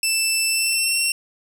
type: tone with pitch glide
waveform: 15% pulse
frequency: 2652 to 2723 Hz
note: E7 to F7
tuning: +10 to -44 cents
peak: -11 dBFS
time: 0.03-1.12 s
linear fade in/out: 2 ms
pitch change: +46 cents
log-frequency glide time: 0.47-0.98 s
effects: none